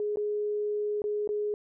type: tone with dropouts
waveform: sine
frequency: 417.7 Hz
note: G#4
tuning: 10 cents sharp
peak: -27 dBFS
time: 0-1.54 s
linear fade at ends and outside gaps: 1 ms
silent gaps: 0.159-0.171 / 1.019-1.04 / 1.275-1.29 s
effects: none